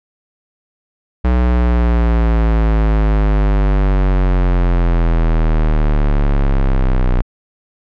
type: linear sweep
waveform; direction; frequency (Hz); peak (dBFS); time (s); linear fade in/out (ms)
square; down; 62.2 to 30.43; -11; 1.24-7.22; 10
effects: low-pass 2000 Hz 12 dB/octave